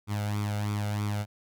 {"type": "tone with flanger", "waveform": "sawtooth", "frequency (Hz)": 103.83, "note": "G#2", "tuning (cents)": 0, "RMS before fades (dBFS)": -30, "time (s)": [0.07, 1.26], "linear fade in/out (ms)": 50, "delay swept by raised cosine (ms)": [0.85, 1.42], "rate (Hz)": 3.1, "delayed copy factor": 0.7, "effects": []}